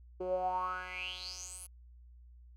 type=tone with band-pass filter sweep; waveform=10% pulse; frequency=182.9 Hz; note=F#3; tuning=20 cents flat; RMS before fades=-38 dBFS; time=0.2-1.67 s; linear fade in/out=10 ms; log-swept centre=410 to 11000 Hz; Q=8.9; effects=added 60 Hz sine -53 dBFS peak until 2.56 s